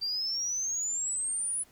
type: exponential sweep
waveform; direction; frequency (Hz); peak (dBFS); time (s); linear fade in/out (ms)
sine; up; 4659 to 10100; -28; 0.01-1.64; 20
effects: tanh soft clip ceiling -25 dBFS + pink hiss -61 dBFS RMS until 1.71 s